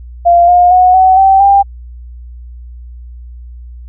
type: tone with pitch steps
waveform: sine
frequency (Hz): 692 / 711.5 / 731.5 / 752 / 773.2 / 794.9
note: F5 / F5 / F#5 / F#5 / G5 / G5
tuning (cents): -16 / +32 / -20 / +28 / -24 / +24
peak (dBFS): -3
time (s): 0.25-1.63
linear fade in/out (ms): 20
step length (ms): 230
effects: added 60 Hz sine -27 dBFS peak until 3.88 s